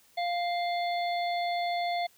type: harmonic tone with a mistuned harmonic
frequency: 698.5 Hz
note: F5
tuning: in tune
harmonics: 1 / 3 / 5 / 6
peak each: -28 / -37 / -41 / -42 dBFS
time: 0.17-2.07 s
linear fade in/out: 10 ms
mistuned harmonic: 6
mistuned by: +55 cents
effects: white hiss -62 dBFS RMS until 2.17 s